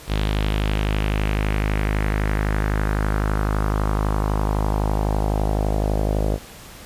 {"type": "tone with low-pass filter sweep", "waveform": "sawtooth", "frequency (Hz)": 51.91, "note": "G#1", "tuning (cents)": 0, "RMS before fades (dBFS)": -21, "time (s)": [0.07, 6.39], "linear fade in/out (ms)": 50, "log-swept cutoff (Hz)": [3700, 580], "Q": 2.5, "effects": ["pink hiss -41 dBFS RMS until 6.85 s", "resampled to 32000 Hz"]}